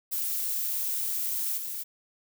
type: noise with level steps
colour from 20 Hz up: violet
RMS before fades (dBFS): -30 / -35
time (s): 0.11-1.84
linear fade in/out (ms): 20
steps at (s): 1.57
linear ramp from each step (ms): 10
effects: none